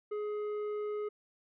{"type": "tone with tanh clipping", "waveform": "triangle", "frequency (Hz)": 419.3, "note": "G#4", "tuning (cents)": 17, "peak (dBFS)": -35, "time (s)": [0.11, 1.09], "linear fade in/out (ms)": 10, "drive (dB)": 12, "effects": []}